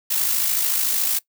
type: noise with amplitude modulation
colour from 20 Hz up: blue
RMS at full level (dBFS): -19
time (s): 0.1-1.19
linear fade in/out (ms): 10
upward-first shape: sine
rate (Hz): 53.6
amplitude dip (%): 45
effects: noise-tail reverb RT60 0.1 s tail -20 dB re dry